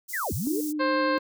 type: high-pass noise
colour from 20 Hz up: white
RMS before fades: -37 dBFS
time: 0.08-0.73 s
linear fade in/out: 20 ms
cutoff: 5600 Hz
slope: 24 dB/octave
type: linear two-way sweep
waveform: sine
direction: down then up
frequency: 2107 to 67.3 to 473.9 Hz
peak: -27 dBFS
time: 0.13-0.61 s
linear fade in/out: 10 ms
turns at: 0.33 s
type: tone with vibrato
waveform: sine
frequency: 302.4 Hz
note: D#4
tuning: 49 cents flat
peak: -27 dBFS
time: 0.47-1.18 s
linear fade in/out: 0 ms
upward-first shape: triangle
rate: 12 Hz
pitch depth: 25 cents each way
type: harmonic tone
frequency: 528 Hz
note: C5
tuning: 16 cents sharp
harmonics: 1 / 2 / 3 / 4 / 5 / 6 / 7 / 8 / 9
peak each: -26 / -27 / -30 / -39 / -39 / -48 / -47 / -38 / -49 dBFS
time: 0.79-1.19 s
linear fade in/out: 20 ms
effects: none